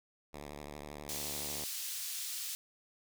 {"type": "tone with vibrato", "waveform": "5% pulse", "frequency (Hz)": 73.42, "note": "D2", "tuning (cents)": 0, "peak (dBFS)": -33, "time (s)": [0.33, 1.65], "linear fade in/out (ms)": 10, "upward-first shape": "sine", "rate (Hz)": 12, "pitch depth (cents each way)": 65}
{"type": "high-pass noise", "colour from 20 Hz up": "pink", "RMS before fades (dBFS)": -40, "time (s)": [1.09, 2.55], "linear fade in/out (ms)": 0, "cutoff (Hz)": 4300, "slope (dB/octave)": 12}
{"effects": []}